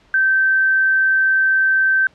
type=tone; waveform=sine; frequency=1552 Hz; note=G6; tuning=18 cents flat; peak=-12 dBFS; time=0.14-2.07 s; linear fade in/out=2 ms; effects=pink hiss -53 dBFS RMS until 2.14 s + low-pass 4000 Hz 12 dB/octave